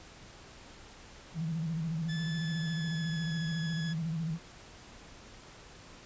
sine tone with vibrato, 162.3 Hz, E3, 27 cents flat, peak -31 dBFS, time 1.34-4.39 s, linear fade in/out 50 ms, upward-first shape square, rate 14 Hz, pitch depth 63 cents each way
20% pulse tone with pitch glide, 1736 to 1690.5 Hz, A6 to G#6, -24 to +30 cents, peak -35 dBFS, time 2.08-3.94 s, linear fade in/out 20 ms, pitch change -46 cents, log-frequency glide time 2.33-3.43 s
effects pink hiss -52 dBFS RMS until 6.05 s + resampled to 16000 Hz

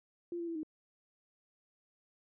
sine tone with pitch steps, 345.8 / 339.6 / 332.8 / 311.5 Hz, F4 / F4 / E4 / D#4, -17 / -48 / +17 / +2 cents, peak -36 dBFS, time 0.32-0.632 s, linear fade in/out 2 ms, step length 78 ms, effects none

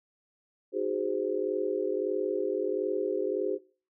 sine chord, Ab dominant seventh, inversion second, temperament just, 311.5 / 373.8 / 415.3 / 519.1 Hz, Eb4 / Gb4 / Ab4 / C5, +2 / +18 / 0 / -14 cents, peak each -37 / -31 / -31 / -34 dBFS, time 0.72-3.59 s, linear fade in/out 50 ms, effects noise-tail reverb RT60 0.4 s tail -22 dB re dry

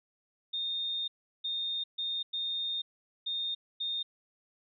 sine tone bursts at uneven times, 3661 Hz, A#7, 32 cents flat, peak -31 dBFS, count 6, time 0.53-1.08 / 1.44-1.84 / 1.98-2.23 / 2.33-2.82 / 3.26-3.55 / 3.8-4.03 s, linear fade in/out 10 ms, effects none

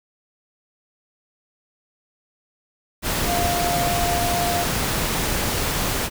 sine tone in noise, 698.5 Hz, F5, in tune, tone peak -22 dBFS, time 3.25-4.66 s, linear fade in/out 50 ms, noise pink, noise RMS -23 dBFS, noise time 3.02-6.1 s, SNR -2 dB, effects none

